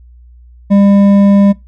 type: tone with hard clipping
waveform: triangle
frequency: 200 Hz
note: G3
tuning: 35 cents sharp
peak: -6 dBFS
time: 0.7-1.53 s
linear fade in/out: 20 ms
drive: 11 dB
effects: noise-tail reverb RT60 0.2 s tail -21 dB re dry + added 60 Hz sine -36 dBFS peak until 1.67 s